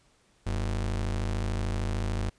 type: ring-modulated tone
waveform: square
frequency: 69.3 Hz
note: C#2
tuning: in tune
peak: -25 dBFS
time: 0.46-2.3 s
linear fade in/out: 10 ms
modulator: 26.7 Hz
effects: pink hiss -65 dBFS RMS until 2.38 s + resampled to 22050 Hz